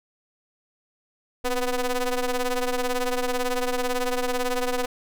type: ring-modulated tone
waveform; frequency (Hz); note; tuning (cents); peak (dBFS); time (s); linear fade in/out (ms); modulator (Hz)
sawtooth; 250; B3; +21; -16; 1.44-4.86; 10; 241
effects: none